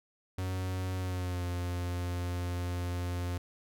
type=tone with pitch glide; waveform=45% pulse; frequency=92.8 to 88.51 Hz; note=F#2 to F2; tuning=+6 to +24 cents; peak=-32 dBFS; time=0.38-3.38 s; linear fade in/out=5 ms; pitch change=-82 cents; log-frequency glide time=0.97-1.45 s; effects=none